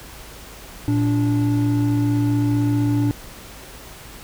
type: tone pair together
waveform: triangle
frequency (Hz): 115.4 / 290.8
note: A#2 / D4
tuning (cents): -17 / -17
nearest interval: octave + major third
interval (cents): 1600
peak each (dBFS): -17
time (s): 0.88-3.11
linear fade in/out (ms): 0
effects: added 50 Hz sine -44 dBFS peak until 4.23 s + pink hiss -40 dBFS RMS until 4.23 s